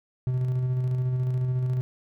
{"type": "tone with tremolo", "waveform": "triangle", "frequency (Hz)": 127.2, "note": "C3", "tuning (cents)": -48, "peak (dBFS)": -20, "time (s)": [0.27, 1.81], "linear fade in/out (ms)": 0, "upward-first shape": "square", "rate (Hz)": 14, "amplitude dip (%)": 25, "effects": []}